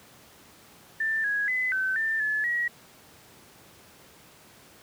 sine tone with pitch steps, 1778 / 1661 / 2017 / 1532 / 1786 / 1721 / 1910 Hz, A6 / G#6 / B6 / G6 / A6 / A6 / A#6, +18 / 0 / +36 / -40 / +25 / -39 / +42 cents, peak -24 dBFS, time 1-2.68 s, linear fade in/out 5 ms, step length 240 ms, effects pink hiss -53 dBFS RMS until 4.82 s + high-pass 100 Hz 12 dB/octave

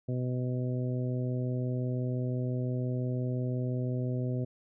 harmonic tone, 125.8 Hz, B2, 32 cents sharp, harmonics 1 / 2 / 3 / 4 / 5, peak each -30 / -36 / -40 / -42 / -44 dBFS, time 0.08-4.45 s, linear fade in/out 10 ms, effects none

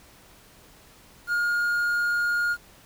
triangle tone with quantisation, 1423 Hz, F6, 32 cents sharp, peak -20 dBFS, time 1.27-2.57 s, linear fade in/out 50 ms, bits 8, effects pink hiss -53 dBFS RMS until 2.85 s

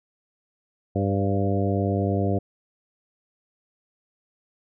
harmonic tone with a mistuned harmonic, 99 Hz, G2, 18 cents sharp, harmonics 1 / 2 / 3 / 4 / 5 / 6 / 7, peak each -24 / -27 / -29 / -30 / -31 / -32 / -32 dBFS, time 0.95-2.39 s, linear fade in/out 10 ms, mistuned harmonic 6, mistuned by -26 cents, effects none

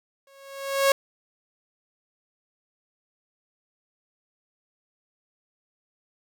sawtooth tone with exponential growth, 549 Hz, C#5, 17 cents flat, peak -11 dBFS, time 0.27-0.92 s, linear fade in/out 2 ms, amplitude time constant 140 ms, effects none

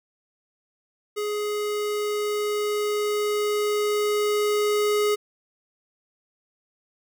square tone with level ramp, 417.9 Hz, G#4, 11 cents sharp, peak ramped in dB -26 to -20 dBFS, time 1.16-5.16 s, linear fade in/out 20 ms, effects none

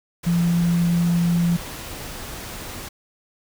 sine tone in noise, 171.5 Hz, F3, 31 cents flat, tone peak -16 dBFS, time 0.26-1.57 s, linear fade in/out 10 ms, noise pink, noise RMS -34 dBFS, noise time 0.23-2.89 s, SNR +15 dB, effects none

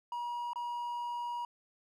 triangle tone with dropouts, 958 Hz, A#5, 47 cents sharp, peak -33 dBFS, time 0.12-1.45 s, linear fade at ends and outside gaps 2 ms, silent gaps 0.533-0.558 s, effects none

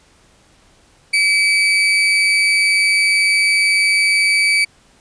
35% pulse tone with amplitude modulation, 2293 Hz, D7, 42 cents flat, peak -8 dBFS, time 1.13-4.65 s, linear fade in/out 10 ms, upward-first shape sine, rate 194 Hz, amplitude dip 40%, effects pink hiss -52 dBFS RMS until 5 s + resampled to 22050 Hz

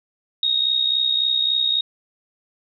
sine tone with amplitude modulation, 3743 Hz, A#7, 6 cents sharp, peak -14 dBFS, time 0.43-1.81 s, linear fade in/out 2 ms, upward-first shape sine, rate 63.6 Hz, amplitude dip 65%, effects none

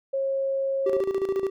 sine tone, 542 Hz, C#5, 39 cents flat, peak -23 dBFS, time 0.13-1.01 s, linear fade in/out 10 ms
triangle tone with tremolo, 387.6 Hz, G4, 20 cents flat, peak -19 dBFS, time 0.86-1.5 s, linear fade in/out 5 ms, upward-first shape square, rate 14 Hz, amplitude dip 65%
effects none

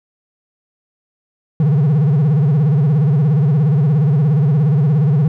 triangle tone with vibrato, 146.83 Hz, D3, in tune, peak -8 dBFS, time 1.6-5.28 s, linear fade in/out 2 ms, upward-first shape sine, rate 17 Hz, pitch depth 190 cents each way, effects none

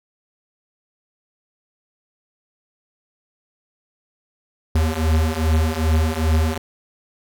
square beating tone pair, 77.78 / 80.28 Hz, D#2 / E2, 0 / -45 cents, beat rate 2.5 Hz, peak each -21 / -19 dBFS, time 4.75-6.58 s, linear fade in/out 5 ms, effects none

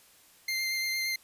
25% pulse tone with vibrato, 2095 Hz, C7, 2 cents sharp, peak -25 dBFS, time 0.48-1.16 s, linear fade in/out 5 ms, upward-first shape sine, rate 8.7 Hz, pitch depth 12 cents each way, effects white hiss -59 dBFS RMS until 1.23 s + resampled to 32000 Hz

